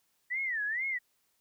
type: tone with vibrato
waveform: sine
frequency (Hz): 1900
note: A#6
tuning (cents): +33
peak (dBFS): -30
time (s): 0.3-0.99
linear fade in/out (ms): 20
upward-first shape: sine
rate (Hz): 2.2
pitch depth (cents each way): 230
effects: white hiss -74 dBFS RMS until 1.4 s